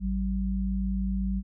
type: tone pair together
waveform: sine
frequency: 53.82 / 191.8 Hz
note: A1 / G3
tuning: -38 / -37 cents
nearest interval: octave + minor seventh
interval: 2201 cents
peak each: -28 dBFS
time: 0-1.43 s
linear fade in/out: 50 ms
effects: none